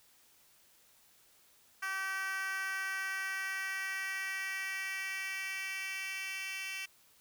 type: tone with high-pass filter sweep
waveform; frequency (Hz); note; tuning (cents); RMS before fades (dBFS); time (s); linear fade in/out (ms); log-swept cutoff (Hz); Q
10% pulse; 384.5; G4; -33; -38; 1.82-6.86; 10; 1400 to 2600; 2.9
effects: white hiss -65 dBFS RMS until 7.2 s